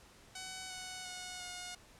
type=tone with pitch steps; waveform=5% pulse; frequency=750 / 740.1 / 730.3 / 720.7 Hz; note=F#5 / F#5 / F#5 / F#5; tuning=+23 / 0 / -23 / -46 cents; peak=-31 dBFS; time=0.35-1.75 s; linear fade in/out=5 ms; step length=350 ms; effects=pink hiss -60 dBFS RMS until 1.99 s + low-pass 10000 Hz 12 dB/octave